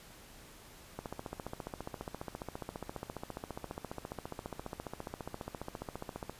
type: click train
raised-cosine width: 1 ms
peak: -25 dBFS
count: 79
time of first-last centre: 0.99-6.296 s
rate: 14.7 Hz
effects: pink hiss -55 dBFS RMS until 6.39 s + resampled to 32000 Hz